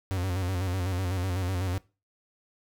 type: tone with vibrato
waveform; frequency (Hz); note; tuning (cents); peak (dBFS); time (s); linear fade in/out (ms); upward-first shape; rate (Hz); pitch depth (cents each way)
45% pulse; 92; F#2; -9; -27; 0.11-1.78; 0; square; 8; 66
effects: noise-tail reverb RT60 0.3 s tail -21 dB re dry